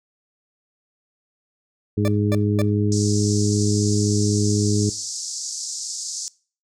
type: harmonic tone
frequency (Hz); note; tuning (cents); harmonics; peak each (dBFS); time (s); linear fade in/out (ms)
103.8; G#2; 0; 1 / 2 / 3 / 4; -20 / -23 / -25 / -26; 1.97-4.9; 10
type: tone bursts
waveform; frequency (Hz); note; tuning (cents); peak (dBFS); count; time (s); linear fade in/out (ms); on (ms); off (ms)
40% pulse; 587.3; D5; 0; -22; 3; 2.05-2.617; 0; 29; 240
type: band-pass noise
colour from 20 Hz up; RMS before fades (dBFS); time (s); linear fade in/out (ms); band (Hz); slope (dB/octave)
white; -30; 2.92-6.28; 0; 4800 to 7700; 48
effects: noise-tail reverb RT60 0.4 s tail -22 dB re dry